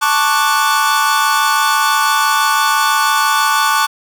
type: chord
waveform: 45% pulse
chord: D major seventh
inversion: second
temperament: equal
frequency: 880 / 1108.7 / 1174.7 / 1480 Hz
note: A5 / C#6 / D6 / F#6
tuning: 0 / 0 / 0 / 0 cents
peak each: -17 dBFS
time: 0.01-3.87 s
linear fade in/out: 20 ms
effects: none